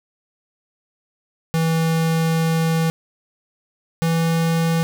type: tone pair in turn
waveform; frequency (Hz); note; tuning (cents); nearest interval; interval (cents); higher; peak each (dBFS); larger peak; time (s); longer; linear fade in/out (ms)
square; 163 / 164.89; E3 / E3; -19 / +1; unison; 20; second; -17; neither; 1.54-2.9 / 4.02-4.83; first; 0
effects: none